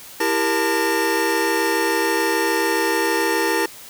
square tone cluster, 330.8 / 397.7 / 469.7 / 886 / 1833 Hz, E4 / G4 / A#4 / A5 / A#6, +6 / +25 / +13 / +12 / -30 cents, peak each -25 dBFS, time 0.2-3.66 s, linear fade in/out 5 ms, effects white hiss -40 dBFS RMS until 3.89 s

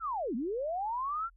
sine linear two-way sweep, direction down then up, 1396.9 to 211.2 to 1396.9 Hz, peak -31 dBFS, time 0-1.3 s, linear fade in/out 50 ms, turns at 0.35 s, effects added 43 Hz sine -58 dBFS peak until 1.36 s

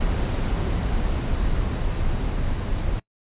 brown noise with level ramp, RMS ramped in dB -21 to -25 dBFS, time 0-3 s, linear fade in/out 10 ms, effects noise-tail reverb RT60 0.1 s tail -23 dB re dry + resampled to 8000 Hz

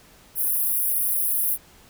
pink high-pass noise, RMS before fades -23 dBFS, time 0.35-1.58 s, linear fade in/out 50 ms, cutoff 10000 Hz, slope 96 dB/octave, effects pink hiss -52 dBFS RMS until 1.89 s

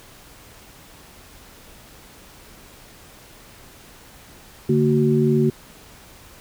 sine tone cluster, 144.5 / 227.3 / 372.2 Hz, D3 / A#3 / F#4, -28 / -43 / +10 cents, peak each -19 dBFS, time 4.69-5.5 s, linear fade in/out 5 ms, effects pink hiss -46 dBFS RMS until 6.4 s

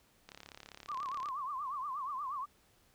click train, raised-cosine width 0.2 ms, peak -31 dBFS, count 36, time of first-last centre 0.29-1.287 s, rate 35.1 Hz
sine tone with vibrato, 1106 Hz, C#6, 4 cents flat, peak -36 dBFS, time 0.88-2.46 s, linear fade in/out 20 ms, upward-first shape triangle, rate 8.4 Hz, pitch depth 180 cents each way
effects pink hiss -68 dBFS RMS until 2.94 s

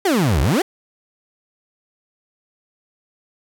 30% pulse exponential two-way sweep, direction down then up, 417.2 to 61.2 to 417.2 Hz, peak -12 dBFS, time 0.05-0.62 s, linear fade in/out 5 ms, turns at 0.41 s, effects none

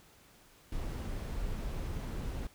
brown noise, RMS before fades -37 dBFS, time 0.72-2.47 s, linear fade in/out 2 ms, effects pink hiss -61 dBFS RMS until 2.54 s

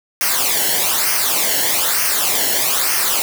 white noise with flanger, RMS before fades -17 dBFS, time 0.21-3.22 s, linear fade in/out 0 ms, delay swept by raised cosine 0.26 to 0.83 ms, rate 1.1 Hz, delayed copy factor -0.7, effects none

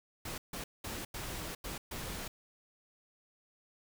pink noise bursts at uneven times, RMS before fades -41 dBFS, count 6, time 0.25-0.38 / 0.53-0.64 / 0.84-1.05 / 1.14-1.55 / 1.64-1.78 / 1.91-2.28 s, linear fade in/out 5 ms, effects none

